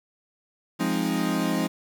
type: chord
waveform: 40% pulse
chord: F minor seventh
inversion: none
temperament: equal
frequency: 174.61 / 207.7 / 261.6 / 311.1 Hz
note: F3 / Ab3 / C4 / Eb4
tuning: 0 / 0 / 0 / 0 cents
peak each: -28 dBFS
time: 0.79-1.68 s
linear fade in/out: 20 ms
effects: 9-bit